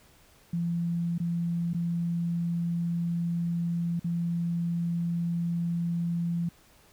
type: tone with dropouts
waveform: sine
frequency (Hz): 170.4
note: F3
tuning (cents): -42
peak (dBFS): -26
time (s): 0.53-6.49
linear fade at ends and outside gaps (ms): 5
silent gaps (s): 1.181-1.2 / 1.734-1.745 / 3.996-4.043
effects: pink hiss -59 dBFS RMS until 6.92 s